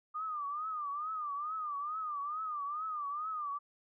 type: tone with vibrato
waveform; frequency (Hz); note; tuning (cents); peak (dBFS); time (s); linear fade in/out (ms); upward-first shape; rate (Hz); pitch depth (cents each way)
sine; 1209; D6; +50; -35; 0.14-3.59; 20; triangle; 2.3; 140
effects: none